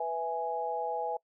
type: chord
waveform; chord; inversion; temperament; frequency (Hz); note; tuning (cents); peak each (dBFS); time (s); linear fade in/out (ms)
sine; E major; second; equal; 493.9 / 659.3 / 830.6; B4 / E5 / G#5; 0 / 0 / 0; -36 / -36 / -33; 0-1.17; 5
effects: noise-tail reverb RT60 0.1 s tail -24 dB re dry